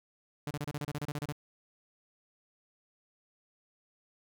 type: tone bursts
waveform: sawtooth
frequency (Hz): 146.83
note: D3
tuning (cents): 0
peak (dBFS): -30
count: 13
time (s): 0.47-1.324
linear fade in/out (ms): 2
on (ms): 38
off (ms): 30
effects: none